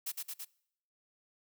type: noise with echo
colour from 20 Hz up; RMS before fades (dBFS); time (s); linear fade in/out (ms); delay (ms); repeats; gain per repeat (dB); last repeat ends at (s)
blue; -37; 0.06-0.12; 10; 110; 3; -2; 0.45
effects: noise-tail reverb RT60 0.7 s tail -23 dB re dry